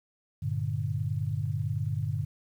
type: chord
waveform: sine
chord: G minor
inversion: none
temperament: equal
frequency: 98 / 116.54 / 146.83 Hz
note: G2 / Bb2 / D3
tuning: 0 / 0 / 0 cents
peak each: -32 dBFS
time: 0.42-2.25 s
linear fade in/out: 10 ms
effects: 10-bit